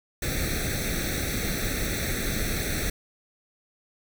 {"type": "noise with comb filter", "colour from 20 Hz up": "pink", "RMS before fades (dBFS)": -28, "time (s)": [0.22, 2.9], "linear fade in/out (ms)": 5, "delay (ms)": 0.5, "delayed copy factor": 1, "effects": []}